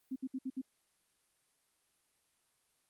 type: tone bursts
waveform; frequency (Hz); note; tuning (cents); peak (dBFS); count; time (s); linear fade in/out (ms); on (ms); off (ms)
sine; 261.6; C4; 0; -35; 5; 0.11-0.616; 10; 50; 64
effects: white hiss -75 dBFS RMS until 2.89 s + Opus 32 kbps